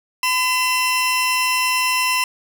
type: tone pair together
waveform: sawtooth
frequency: 1011.4 / 2700 Hz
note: B5 / E7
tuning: +41 / +41 cents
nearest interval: octave + perfect fourth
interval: 1700 cents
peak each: -16 dBFS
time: 0.23-2.24 s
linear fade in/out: 2 ms
effects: none